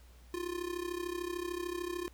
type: tone with amplitude modulation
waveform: square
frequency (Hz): 351.2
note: F4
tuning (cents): +10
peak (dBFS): -33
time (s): 0.34-2.08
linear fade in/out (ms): 0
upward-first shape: sine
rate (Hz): 33.4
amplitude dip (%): 80
effects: added 60 Hz sine -54 dBFS peak until 2.13 s + pink hiss -64 dBFS RMS until 2.13 s